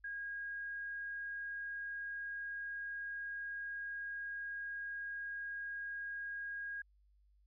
sine tone, 1634 Hz, G#6, 29 cents flat, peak -40 dBFS, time 0.04-6.82 s, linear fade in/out 5 ms, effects added 50 Hz sine -66 dBFS peak until 7.46 s

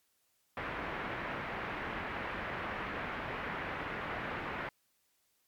white low-pass noise, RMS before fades -39 dBFS, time 0.57-4.69 s, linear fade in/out 2 ms, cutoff 2100 Hz, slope 24 dB/octave, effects white hiss -75 dBFS RMS until 5.47 s + MP3 96 kbps

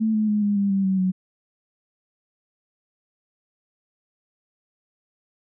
sine tone with pitch steps, 220.2 / 214.9 / 209.8 / 204.7 / 199.84 / 195.05 / 190.37 / 185.81 Hz, A3 / A3 / G#3 / G#3 / G3 / G3 / F#3 / F#3, +2 / -41 / +18 / -25 / +34 / -8 / +50 / +8 cents, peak -18 dBFS, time 0-1.12 s, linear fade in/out 20 ms, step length 140 ms, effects none

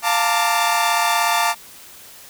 sawtooth chord, Bb major seventh, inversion second, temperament equal with one note detuned, 698.5 / 880 / 916.8 / 1174.7 Hz, F5 / A5 / Bb5 / D6, 0 / 0 / -29 / 0 cents, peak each -18 dBFS, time 0.02-1.55 s, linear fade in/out 50 ms, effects white hiss -42 dBFS RMS until 2.29 s

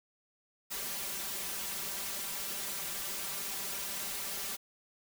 white noise with comb filter, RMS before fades -38 dBFS, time 0.7-4.57 s, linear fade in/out 20 ms, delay 5.1 ms, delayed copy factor +0.95, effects none

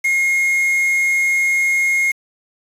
triangle tone with quantisation, 2146 Hz, C7, 43 cents sharp, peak -12 dBFS, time 0.04-2.12 s, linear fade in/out 10 ms, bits 5, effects resampled to 32000 Hz

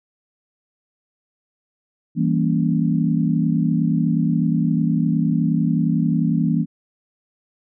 sine chord, E diminished seventh, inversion none, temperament equal with one note detuned, 164.81 / 196 / 233.1 / 281.1 Hz, E3 / G3 / Bb3 / Db4, 0 / 0 / 0 / +24 cents, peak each -19 / -24 / -21 / -24 dBFS, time 2.15-6.66 s, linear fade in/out 50 ms, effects none

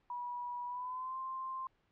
sine tone with pitch glide, 973 to 1048.9 Hz, B5 to C6, -26 to +4 cents, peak -38 dBFS, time 0.1-1.67 s, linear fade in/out 2 ms, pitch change +130 cents, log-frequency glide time 0.66-1.17 s, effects pink hiss -75 dBFS RMS until 1.91 s + low-pass 3000 Hz 12 dB/octave

